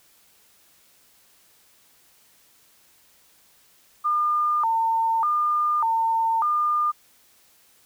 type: tone with vibrato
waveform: sine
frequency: 1045 Hz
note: C6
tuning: 2 cents flat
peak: -19 dBFS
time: 4.04-6.92 s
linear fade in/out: 20 ms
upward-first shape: square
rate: 0.84 Hz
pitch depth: 250 cents each way
effects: white hiss -58 dBFS RMS until 7.85 s